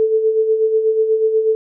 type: tone with tremolo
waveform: sine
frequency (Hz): 440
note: A4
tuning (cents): 0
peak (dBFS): -10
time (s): 0-1.55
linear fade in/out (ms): 0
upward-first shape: sine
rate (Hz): 8.2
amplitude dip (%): 55
effects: none